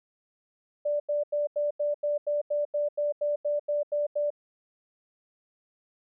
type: tone bursts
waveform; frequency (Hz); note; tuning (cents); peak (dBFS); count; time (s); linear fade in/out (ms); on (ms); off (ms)
sine; 587.3; D5; 0; -24; 15; 0.85-4.304; 10; 150; 86
effects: none